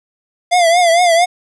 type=tone with vibrato; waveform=square; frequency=690 Hz; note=F5; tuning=21 cents flat; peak=-9 dBFS; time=0.51-1.26 s; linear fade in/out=20 ms; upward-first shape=triangle; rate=4.4 Hz; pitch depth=100 cents each way; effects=resampled to 24000 Hz + 8-bit